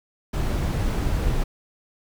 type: noise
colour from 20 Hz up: brown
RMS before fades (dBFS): -23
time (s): 0.33-1.44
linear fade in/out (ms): 10
effects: none